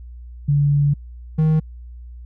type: tone pair in turn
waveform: sine / triangle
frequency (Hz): 143.8 / 156.78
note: D3 / D#3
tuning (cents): -36 / +13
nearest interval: minor second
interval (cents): 149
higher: second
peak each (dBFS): -13 / -11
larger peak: second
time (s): 0.48-0.94 / 1.38-1.6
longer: first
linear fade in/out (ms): 10
effects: added 60 Hz sine -34 dBFS peak until 2.25 s